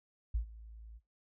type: tone with ADSR envelope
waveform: sine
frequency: 55.2 Hz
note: A1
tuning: 6 cents sharp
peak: -27 dBFS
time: 0.34-1 s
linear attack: 10 ms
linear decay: 99 ms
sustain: -21 dB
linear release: 36 ms
effects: noise-tail reverb RT60 0.2 s tail -19 dB re dry + tanh soft clip ceiling -24 dBFS